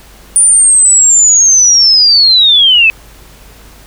sine linear sweep, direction down, 9397 to 2540 Hz, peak -3 dBFS, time 0.36-2.9 s, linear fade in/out 0 ms, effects added 50 Hz sine -38 dBFS peak until 3.86 s + pink hiss -39 dBFS RMS until 3.86 s

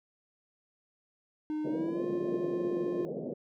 triangle tone with pitch glide, 306.1 to 351.6 Hz, D#4 to F4, -28 to +12 cents, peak -29 dBFS, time 1.5-3.05 s, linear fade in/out 0 ms, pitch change +240 cents, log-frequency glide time 1.67-2.04 s
white band-pass noise, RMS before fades -37 dBFS, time 1.64-3.34 s, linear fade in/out 10 ms, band 150 to 560 Hz, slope 48 dB/octave
effects none

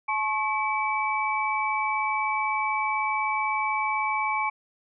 sine tone cluster, 861 / 1088 / 2298 Hz, A5 / C#6 / D7, -38 / -33 / -38 cents, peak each -28 dBFS, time 0.08-4.5 s, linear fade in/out 10 ms, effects none

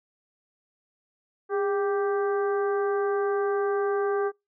harmonic tone with a mistuned harmonic, 392 Hz, G4, in tune, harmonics 1 / 2 / 3 / 4 / 5, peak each -24 / -33 / -34 / -37 / -50 dBFS, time 1.49-4.32 s, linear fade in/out 50 ms, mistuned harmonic 1, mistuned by +59 cents, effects noise-tail reverb RT60 0.2 s tail -26 dB re dry

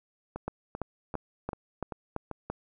two click trains, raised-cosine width 1 ms, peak -18 / -22 dBFS, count 7 / 6, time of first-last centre 0.48-2.5 / 0.36-2.313 s, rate 2.97 / 2.56 Hz, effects none

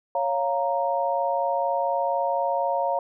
sine chord, Bb minor, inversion first, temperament equal, 554.4 / 698.5 / 932.3 Hz, Db5 / F5 / Bb5, 0 / 0 / 0 cents, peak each -26 dBFS, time 0.15-2.99 s, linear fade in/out 2 ms, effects none

